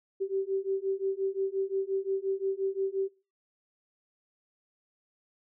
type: beating tone pair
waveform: sine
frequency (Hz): 384.5 / 390.2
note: G4 / G4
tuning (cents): -33 / -8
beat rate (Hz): 5.7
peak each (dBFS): -31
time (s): 0.2-3.09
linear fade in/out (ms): 20
effects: noise-tail reverb RT60 0.3 s tail -19 dB re dry